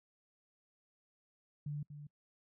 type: tone with echo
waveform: sine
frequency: 146.83 Hz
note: D3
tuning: in tune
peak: -37 dBFS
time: 1.66-1.83 s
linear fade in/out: 5 ms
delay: 240 ms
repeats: 1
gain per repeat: -9 dB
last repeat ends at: 2.07 s
effects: noise-tail reverb RT60 0.1 s tail -26 dB re dry